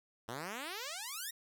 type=exponential sweep; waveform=5% pulse; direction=up; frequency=109.3 to 1920 Hz; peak=-29 dBFS; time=0.28-1.31 s; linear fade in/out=10 ms; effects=none

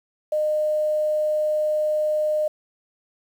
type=tone with quantisation; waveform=sine; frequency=610 Hz; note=D#5; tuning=34 cents flat; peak=-19 dBFS; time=0.32-2.48 s; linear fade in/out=5 ms; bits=8; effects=none

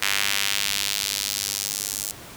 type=tone with high-pass filter sweep; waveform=sawtooth; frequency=100.3 Hz; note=G2; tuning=40 cents sharp; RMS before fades=-26 dBFS; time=0.02-2.11 s; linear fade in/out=0 ms; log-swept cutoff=2100 to 7300 Hz; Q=1.2; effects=pink hiss -41 dBFS RMS until 2.36 s + high-pass 60 Hz 12 dB/octave

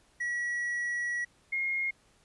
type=tone pair in turn; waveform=triangle / sine; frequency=1927 / 2144 Hz; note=B6 / C7; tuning=-43 / +42 cents; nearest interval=major second; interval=185 cents; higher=second; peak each=-28 dBFS; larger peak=neither; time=0.2-1.25 / 1.52-1.91 s; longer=first; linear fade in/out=10 ms; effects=pink hiss -65 dBFS RMS until 2.24 s + resampled to 24000 Hz

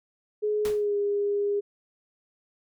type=tone with pitch glide; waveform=sine; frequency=421.8 to 407.2 Hz; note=G#4 to G#4; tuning=+27 to -34 cents; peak=-23 dBFS; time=0.42-1.61 s; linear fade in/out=20 ms; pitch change=-61 cents; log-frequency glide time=0.71-0.96 s
type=noise with exponential decay; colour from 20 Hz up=pink; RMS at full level=-33 dBFS; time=0.65-0.86 s; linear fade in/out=1 ms; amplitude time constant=45 ms
effects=none

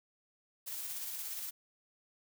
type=noise with tremolo; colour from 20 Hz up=blue; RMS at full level=-40 dBFS; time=0.66-1.51 s; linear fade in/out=20 ms; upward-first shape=square; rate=17 Hz; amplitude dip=25%; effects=none

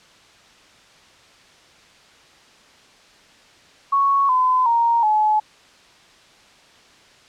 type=tone with pitch steps; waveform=sine; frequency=1108.7 / 1016.7 / 932.3 / 854.9 Hz; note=C#6 / B5 / A#5 / G#5; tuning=0 / +50 / 0 / +50 cents; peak=-14 dBFS; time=3.92-5.4 s; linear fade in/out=10 ms; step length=370 ms; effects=white hiss -50 dBFS RMS until 7.28 s + low-pass 5000 Hz 12 dB/octave

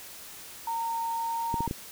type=tone with pitch glide; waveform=sine; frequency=919 to 925.4 Hz; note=A#5 to A#5; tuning=-25 to -13 cents; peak=-28 dBFS; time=0.67-1.67 s; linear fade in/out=5 ms; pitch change=+12 cents; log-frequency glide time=1.28-1.52 s
type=clicks; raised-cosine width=3 ms; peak=-18 dBFS; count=4; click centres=1.542 / 1.606 / 1.677 / 1.711 s
effects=white hiss -45 dBFS RMS until 1.91 s

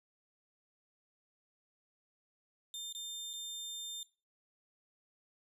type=tone with dropouts; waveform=sawtooth; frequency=3600 Hz; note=A7; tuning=39 cents sharp; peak=-38 dBFS; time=2.74-4.03 s; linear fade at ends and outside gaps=1 ms; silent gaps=2.926-2.949 / 3.332-3.336 s; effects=noise-tail reverb RT60 0.3 s tail -18 dB re dry + resampled to 32000 Hz

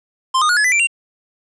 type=tone with pitch steps; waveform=square; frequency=1046.5 / 1230.2 / 1446.2 / 1700 / 1998.5 / 2349 / 2762 Hz; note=C6 / D#6 / F#6 / G#6 / B6 / D7 / F7; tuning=0 / -20 / -40 / +40 / +20 / 0 / -20 cents; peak=-13 dBFS; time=0.34-0.872 s; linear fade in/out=10 ms; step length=76 ms; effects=resampled to 22050 Hz + 8-bit

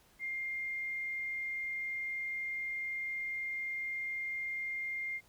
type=tone; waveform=sine; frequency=2112 Hz; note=C7; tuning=16 cents sharp; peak=-35 dBFS; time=0.19-5.21 s; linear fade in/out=50 ms; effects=pink hiss -65 dBFS RMS until 5.28 s

